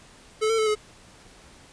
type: tone with pitch steps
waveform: square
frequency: 434.3 / 450.2 / 435.6 / 425.3 Hz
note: A4 / A4 / A4 / G#4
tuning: -23 / +40 / -17 / +41 cents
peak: -21 dBFS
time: 0.41-0.754 s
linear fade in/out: 20 ms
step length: 86 ms
effects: pink hiss -51 dBFS RMS until 1.72 s + resampled to 22050 Hz